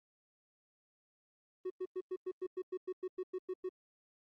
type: tone bursts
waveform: triangle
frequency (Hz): 369.8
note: F#4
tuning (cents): -1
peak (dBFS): -33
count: 14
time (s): 1.65-3.692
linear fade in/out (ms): 10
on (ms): 53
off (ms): 100
effects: tanh soft clip ceiling -30 dBFS + Opus 24 kbps